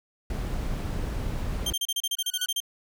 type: noise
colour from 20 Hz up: brown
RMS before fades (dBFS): -30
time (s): 0.3-1.73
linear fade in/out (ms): 2
type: tone bursts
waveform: sawtooth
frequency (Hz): 3166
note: G7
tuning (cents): +17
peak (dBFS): -22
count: 13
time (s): 1.66-2.603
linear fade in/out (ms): 5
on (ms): 43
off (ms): 32
type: tone with exponential growth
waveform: sawtooth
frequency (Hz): 1480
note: F#6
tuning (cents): 0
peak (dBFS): -27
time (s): 2.17-2.46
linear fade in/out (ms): 2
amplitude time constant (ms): 61
effects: none